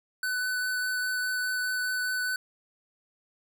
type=tone with vibrato; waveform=square; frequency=1500 Hz; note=F#6; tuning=23 cents sharp; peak=-28 dBFS; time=0.23-2.36 s; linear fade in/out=2 ms; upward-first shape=triangle; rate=4.9 Hz; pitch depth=11 cents each way; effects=none